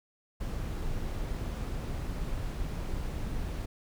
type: noise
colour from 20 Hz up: brown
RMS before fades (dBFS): -34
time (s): 0.4-3.66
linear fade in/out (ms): 10
effects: none